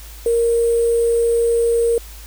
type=tone with sample-and-hold; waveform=sine; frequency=466.2 Hz; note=A#4; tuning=in tune; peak=-13 dBFS; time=0.26-1.98 s; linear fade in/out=2 ms; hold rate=8820 Hz; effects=added 53 Hz sine -35 dBFS peak until 2.26 s + white hiss -41 dBFS RMS until 2.26 s